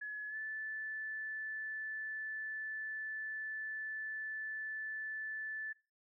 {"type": "tone with pitch glide", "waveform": "sine", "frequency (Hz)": [1700, 1748.8], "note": ["G#6", "A6"], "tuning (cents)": [40, -11], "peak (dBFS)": -39, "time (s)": [0.01, 5.73], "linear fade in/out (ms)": 10, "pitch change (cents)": 49, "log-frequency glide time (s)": [0.29, 0.36], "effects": ["noise-tail reverb RT60 0.3 s tail -18 dB re dry"]}